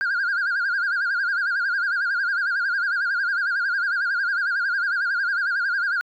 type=tone with vibrato; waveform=sine; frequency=1505 Hz; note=F#6; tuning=29 cents sharp; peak=-18 dBFS; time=0.01-6.01 s; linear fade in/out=0 ms; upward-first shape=sine; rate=11 Hz; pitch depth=140 cents each way; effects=tanh soft clip ceiling -19 dBFS